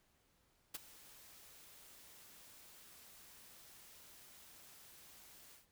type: noise with ADSR envelope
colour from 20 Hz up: white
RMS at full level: -41 dBFS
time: 0.74-5.67 s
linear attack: 11 ms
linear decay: 20 ms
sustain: -19 dB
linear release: 140 ms
effects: pink hiss -75 dBFS RMS until 5.71 s